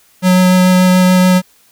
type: tone with vibrato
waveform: square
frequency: 183.4 Hz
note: F#3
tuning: 15 cents flat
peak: -7 dBFS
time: 0.22-1.42 s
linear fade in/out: 50 ms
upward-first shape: triangle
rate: 6.9 Hz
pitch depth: 11 cents each way
effects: white hiss -50 dBFS RMS until 1.71 s